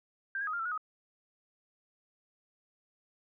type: tone with pitch steps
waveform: sine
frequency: 1580 / 1644 / 1255 / 1398 / 1335 / 1448 / 1260 Hz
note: G6 / G#6 / D#6 / F6 / E6 / F#6 / D#6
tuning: +13 / -18 / +15 / +1 / +22 / -38 / +21 cents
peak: -32 dBFS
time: 0.35-0.777 s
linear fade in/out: 2 ms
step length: 61 ms
effects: none